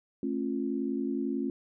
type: chord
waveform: sine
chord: A augmented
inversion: none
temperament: equal with one note detuned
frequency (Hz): 220 / 271 / 349.2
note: A3 / C#4 / E#4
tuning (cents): 0 / -39 / 0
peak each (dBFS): -34 / -31 / -35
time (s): 0.23-1.5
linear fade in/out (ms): 2
effects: none